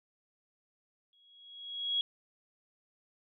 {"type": "tone with exponential growth", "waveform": "sine", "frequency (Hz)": 3318, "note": "G#7", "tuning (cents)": -2, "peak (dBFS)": -26, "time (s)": [1.13, 2.01], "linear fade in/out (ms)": 1, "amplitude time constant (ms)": 190, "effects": []}